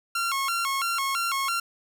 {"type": "tone with vibrato", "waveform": "sawtooth", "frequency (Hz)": 1224, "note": "D#6", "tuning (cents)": -29, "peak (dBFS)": -21, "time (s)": [0.15, 1.6], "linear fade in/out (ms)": 5, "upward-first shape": "square", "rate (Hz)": 3, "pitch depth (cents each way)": 200, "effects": []}